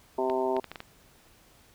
harmonic tone, 129.7 Hz, C3, 15 cents flat, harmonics 2 / 3 / 4 / 5 / 6 / 7 / 8, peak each -36 / -28 / -40 / -31 / -39 / -32 / -44 dBFS, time 0.18-0.6 s, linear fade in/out 5 ms
clicks, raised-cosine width 0.3 ms, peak -22 dBFS, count 6, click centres 0.299 / 0.566 / 0.643 / 0.716 / 0.758 / 0.804 s
effects pink hiss -59 dBFS RMS until 1.74 s

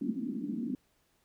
pink band-pass noise, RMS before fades -35 dBFS, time 0.01-0.75 s, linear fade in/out 2 ms, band 210 to 290 Hz, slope 48 dB/octave, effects pink hiss -72 dBFS RMS until 1.24 s

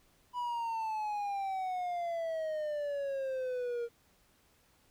triangle exponential sweep, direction down, 987.8 to 466.2 Hz, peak -31 dBFS, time 0.33-3.89 s, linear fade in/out 50 ms, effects pink hiss -68 dBFS RMS until 4.9 s

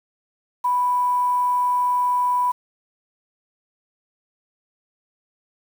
sine tone with quantisation, 987.8 Hz, B5, in tune, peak -17 dBFS, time 0.64-2.52 s, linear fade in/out 10 ms, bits 7, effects none

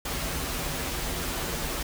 pink noise with comb filter, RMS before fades -31 dBFS, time 0.05-1.83 s, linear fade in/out 5 ms, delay 9.7 ms, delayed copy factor -0.6, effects none

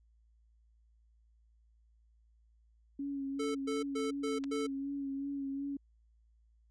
sine tone with vibrato, 277.2 Hz, C#4, in tune, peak -35 dBFS, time 2.99-5.77 s, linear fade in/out 5 ms, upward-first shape sine, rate 2.7 Hz, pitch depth 29 cents each way
square tone bursts, 439.9 Hz, A4, in tune, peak -35 dBFS, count 5, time 3.39-4.67 s, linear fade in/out 10 ms, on 160 ms, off 120 ms
clicks, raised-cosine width 0.2 ms, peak -29 / -31 dBFS, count 2, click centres 4.439 / 4.442 s
effects added 56 Hz sine -64 dBFS peak until 6.7 s + resampled to 22050 Hz

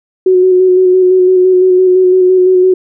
sine tone with vibrato, 369 Hz, F#4, 5 cents flat, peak -4 dBFS, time 0.26-2.74 s, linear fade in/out 5 ms, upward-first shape square, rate 5.9 Hz, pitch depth 18 cents each way, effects none

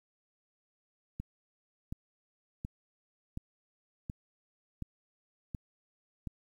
click train, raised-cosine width 5 ms, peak -25 dBFS, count 8, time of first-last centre 1.2-6.272 s, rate 1.38 Hz, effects 10-bit

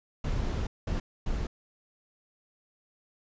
brown noise bursts at uneven times, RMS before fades -30 dBFS, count 3, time 0.24-0.67 / 0.87-1 / 1.26-1.47 s, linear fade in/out 5 ms, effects resampled to 16000 Hz

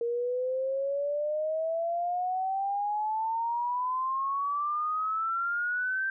sine exponential sweep, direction up, 466.2 to 1574 Hz, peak -27 dBFS, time 0.01-6.1 s, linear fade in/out 2 ms, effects none

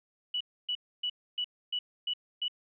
sine tone bursts, 2950 Hz, F#7, 6 cents flat, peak -29 dBFS, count 7, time 0.34-2.482 s, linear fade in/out 5 ms, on 66 ms, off 280 ms, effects none

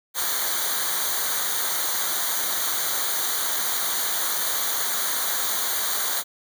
white noise with comb filter, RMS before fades -25 dBFS, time 0.14-6.24 s, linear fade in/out 50 ms, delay 0.38 ms, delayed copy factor -0.85, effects none

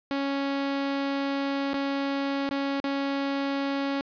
sawtooth tone with dropouts, 277.2 Hz, C#4, in tune, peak -22 dBFS, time 0.11-4.01 s, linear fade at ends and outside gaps 0 ms, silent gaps 1.734-1.742 / 2.491-2.511 / 2.801-2.842 s, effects resampled to 11025 Hz + 10-bit

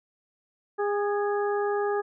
harmonic tone with a mistuned harmonic, 409.1 Hz, G#4, 26 cents flat, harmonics 1 / 2 / 3 / 4, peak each -25 / -31 / -35 / -37 dBFS, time 0.78-2.02 s, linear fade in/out 20 ms, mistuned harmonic 4, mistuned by +31 cents, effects none

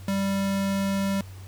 square tone, 196 Hz, G3, in tune, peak -24 dBFS, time 0.08-1.21 s, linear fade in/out 2 ms, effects added 95 Hz sine -39 dBFS peak until 1.47 s + pink hiss -51 dBFS RMS until 1.47 s

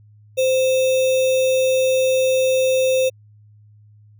sine tone with sample-and-hold, 520 Hz, C5, 11 cents flat, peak -14 dBFS, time 0.37-3.1 s, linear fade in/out 20 ms, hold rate 3150 Hz, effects added 105 Hz sine -46 dBFS peak until 4.19 s

